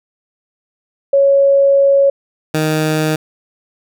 sine / 15% pulse tone pair in turn, 554.4 / 155.57 Hz, C#5 / D#3, 0 / 0 cents, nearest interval octave + minor seventh, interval 2200 cents, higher first, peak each -7 dBFS, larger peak neither, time 1.13-2.1 / 2.54-3.16 s, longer first, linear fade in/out 5 ms, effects none

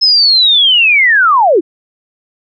sine linear sweep, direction down, 5210 to 290.9 Hz, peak -5 dBFS, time 0.01-1.61 s, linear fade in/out 20 ms, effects none

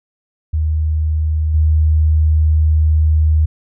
sine tone with level steps, 77.78 Hz, D#2, in tune, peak -13 / -9 dBFS, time 0.53-3.46 s, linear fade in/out 10 ms, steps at 1.54 s, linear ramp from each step 5 ms, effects none

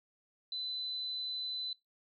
sine tone, 4014 Hz, B7, 27 cents sharp, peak -36 dBFS, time 0.52-1.73 s, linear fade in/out 2 ms, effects noise-tail reverb RT60 0.2 s tail -22 dB re dry

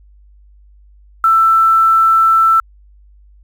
sine tone with quantisation, 1330 Hz, E6, 15 cents sharp, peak -7 dBFS, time 1.24-2.6 s, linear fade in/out 2 ms, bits 6, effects added 50 Hz sine -42 dBFS peak until 3.43 s

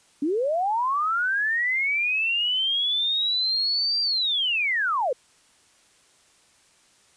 sine linear two-way sweep, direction up then down, 269 to 4749 to 460 Hz, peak -21 dBFS, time 0.22-5.13 s, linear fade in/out 5 ms, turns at 4.01 s, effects white hiss -59 dBFS RMS until 7.16 s + resampled to 22050 Hz

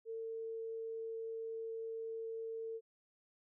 sine tone, 450.9 Hz, A4, 42 cents sharp, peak -40 dBFS, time 0.05-2.81 s, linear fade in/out 50 ms, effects none

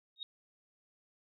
sine tone with exponential growth, 3738 Hz, A#7, 4 cents sharp, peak -34 dBFS, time 0.16-0.23 s, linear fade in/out 1 ms, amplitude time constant 15 ms, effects none

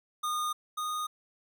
square tone pair in turn, 1224 / 1233.9 Hz, D#6 / D#6, -29 / -15 cents, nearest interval unison, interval 14 cents, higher second, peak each -30 / -32 dBFS, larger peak first, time 0.23-0.53 / 0.77-1.07 s, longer neither, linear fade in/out 10 ms, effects none

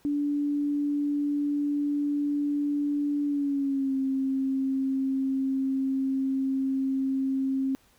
sine tone with pitch glide, 289.9 to 267.4 Hz, D4 to C4, -22 to +38 cents, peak -24 dBFS, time 0.05-7.75 s, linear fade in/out 0 ms, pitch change -140 cents, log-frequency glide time 3.25-3.95 s, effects pink hiss -62 dBFS RMS until 7.98 s

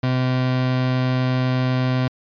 30% pulse tone, 128 Hz, C3, 38 cents flat, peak -15 dBFS, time 0.03-2.08 s, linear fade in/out 5 ms, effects resampled to 11025 Hz

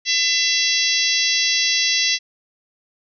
harmonic tone with a mistuned harmonic, 670 Hz, E5, 28 cents sharp, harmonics 3 / 4 / 5 / 6 / 7 / 8 / 9, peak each -24 / -24 / -24 / -24 / -24 / -24 / -24 dBFS, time 0.05-2.19 s, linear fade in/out 50 ms, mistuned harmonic 4, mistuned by +19 cents, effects none

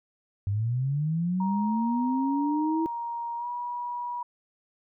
sine linear sweep, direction up, 96.4 to 329.5 Hz, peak -24 dBFS, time 0.47-2.86 s, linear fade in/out 0 ms
sine tone with pitch glide, 939 to 967.1 Hz, A#5 to B5, +12 to -37 cents, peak -30 dBFS, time 1.4-4.23 s, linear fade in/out 5 ms, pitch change +51 cents, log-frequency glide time 3.37-3.47 s
effects none

